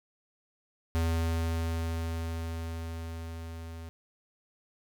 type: tone with level ramp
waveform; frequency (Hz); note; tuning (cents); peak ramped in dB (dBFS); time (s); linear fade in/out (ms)
square; 82.41; E2; 0; -26 to -41; 0.95-3.89; 0
effects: none